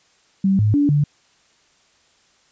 sine tone with pitch steps, 193.6 / 105.8 / 288.4 / 146.1 Hz, G3 / G#2 / D4 / D3, -21 / +33 / -31 / -9 cents, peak -13 dBFS, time 0.44-1.04 s, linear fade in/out 5 ms, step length 150 ms, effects white hiss -58 dBFS RMS until 2.51 s + resampled to 16000 Hz

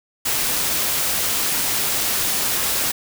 white noise, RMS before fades -21 dBFS, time 0.25-2.92 s, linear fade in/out 10 ms, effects none

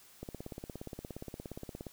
click train, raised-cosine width 2 ms, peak -28 dBFS, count 29, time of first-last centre 0.23-1.867 s, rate 17.1 Hz, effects white hiss -59 dBFS RMS until 1.92 s

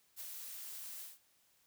blue noise with ADSR envelope, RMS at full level -44 dBFS, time 0.16-1.19 s, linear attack 43 ms, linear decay 19 ms, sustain -3 dB, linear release 180 ms, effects white hiss -72 dBFS RMS until 1.66 s

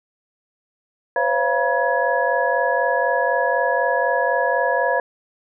sine tone cluster, 507 / 551 / 688 / 963 / 1678 Hz, B4 / C#5 / F5 / B5 / G#6, +45 / -11 / -26 / -44 / +17 cents, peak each -23 dBFS, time 1.16-5 s, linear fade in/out 2 ms, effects none

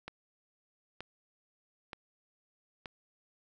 click train, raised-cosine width 0.3 ms, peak -25 dBFS, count 4, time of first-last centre 0.08-2.858 s, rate 1.08 Hz, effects none

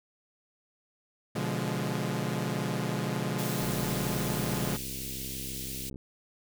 sawtooth chord, B diminished seventh, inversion none, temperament equal with one note detuned, 123.47 / 144.81 / 174.61 / 207.7 Hz, B2 / D3 / F3 / Ab3, 0 / -24 / 0 / 0 cents, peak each -31 dBFS, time 1.35-4.77 s, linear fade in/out 10 ms
white high-pass noise, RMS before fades -39 dBFS, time 3.38-5.9 s, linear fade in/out 10 ms, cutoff 2400 Hz, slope 24 dB/octave
click train, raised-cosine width 3 ms, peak -30 dBFS, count 156, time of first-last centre 3.61-5.958 s, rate 66 Hz
effects none

